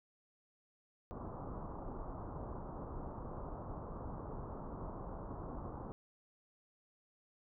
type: low-pass noise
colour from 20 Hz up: pink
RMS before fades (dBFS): -45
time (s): 1.11-5.92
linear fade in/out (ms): 0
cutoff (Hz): 1200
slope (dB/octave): 48
effects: none